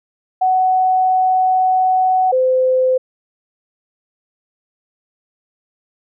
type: tone pair in turn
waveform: sine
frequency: 746 / 514.5 Hz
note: F#5 / C5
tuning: +14 / -29 cents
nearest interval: tritone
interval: 643 cents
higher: first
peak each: -11 dBFS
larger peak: neither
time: 0.41-2.32 / 2.32-2.98 s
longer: first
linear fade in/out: 10 ms
effects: none